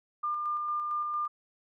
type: tone with tremolo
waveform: sine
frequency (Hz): 1200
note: D6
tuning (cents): +37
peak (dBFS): -28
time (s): 0.23-1.28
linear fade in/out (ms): 10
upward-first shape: square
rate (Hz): 4.4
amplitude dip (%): 25
effects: none